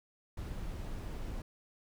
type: noise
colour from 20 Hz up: brown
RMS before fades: -40 dBFS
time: 0.37-1.42 s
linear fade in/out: 5 ms
effects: none